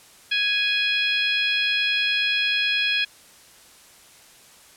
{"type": "harmonic tone with a mistuned harmonic", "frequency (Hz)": 830.6, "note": "G#5", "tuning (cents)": 0, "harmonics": [2, 3, 4, 5, 6], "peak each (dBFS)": [-27, -23, -24, -31, -35], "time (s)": [0.31, 3.05], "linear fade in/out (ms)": 10, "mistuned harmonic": 6, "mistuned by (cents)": 26, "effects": ["white hiss -50 dBFS RMS until 4.76 s", "low-pass 11000 Hz 12 dB/octave"]}